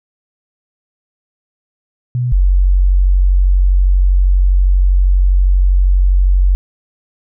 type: tone pair in turn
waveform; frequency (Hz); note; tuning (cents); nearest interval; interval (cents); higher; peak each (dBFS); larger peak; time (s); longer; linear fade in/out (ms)
sine; 123.47 / 46.25; B2 / F#1; 0 / 0; octave + perfect fourth; 1700; first; -13 / -7; second; 2.15-2.32 / 2.32-6.55; second; 0
effects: none